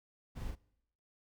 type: noise with echo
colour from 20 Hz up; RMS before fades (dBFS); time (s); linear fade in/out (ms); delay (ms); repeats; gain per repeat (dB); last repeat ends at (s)
brown; -42; 0.35-0.52; 20; 37; 1; -3; 0.557
effects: noise-tail reverb RT60 0.8 s tail -23 dB re dry